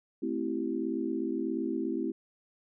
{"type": "chord", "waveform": "sine", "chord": "A minor seventh", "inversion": "none", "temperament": "equal with one note detuned", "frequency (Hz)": [220, 261.6, 329.6, 386.6], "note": ["A3", "C4", "E4", "G4"], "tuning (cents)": [0, 0, 0, -24], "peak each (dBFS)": [-37, -34, -33, -37], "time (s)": [0.22, 2.12], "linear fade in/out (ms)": 10, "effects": []}